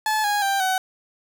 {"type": "tone with pitch steps", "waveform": "30% pulse", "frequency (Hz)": [863, 824.5, 787.7, 752.6], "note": ["A5", "G#5", "G5", "F#5"], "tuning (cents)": [-34, -13, 8, 29], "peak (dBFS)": -17, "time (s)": [0.06, 0.78], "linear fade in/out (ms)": 2, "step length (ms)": 180, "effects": []}